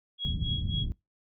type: tone with tremolo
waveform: sine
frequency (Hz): 3315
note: G#7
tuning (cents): -4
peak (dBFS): -30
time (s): 0.18-0.86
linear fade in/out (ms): 50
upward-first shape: sine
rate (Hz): 3.7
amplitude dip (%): 95
type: low-pass noise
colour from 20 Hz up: white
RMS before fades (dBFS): -31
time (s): 0.25-0.92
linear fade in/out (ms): 0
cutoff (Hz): 170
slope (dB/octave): 24
effects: noise-tail reverb RT60 0.2 s tail -23 dB re dry